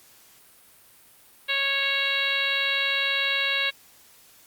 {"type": "harmonic tone", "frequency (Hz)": 552, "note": "C#5", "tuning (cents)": -7, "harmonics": [1, 2, 3, 4, 5, 6, 7, 8], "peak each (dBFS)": [-37, -37, -29, -28, -28, -33, -28, -39], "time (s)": [1.48, 3.71], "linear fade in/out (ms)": 20, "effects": ["white hiss -54 dBFS RMS until 4.46 s", "Opus 48 kbps"]}